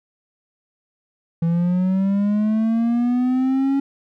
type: linear sweep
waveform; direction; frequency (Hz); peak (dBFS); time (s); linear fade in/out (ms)
triangle; up; 164.81 to 277.2; -14; 1.42-3.8; 5
effects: none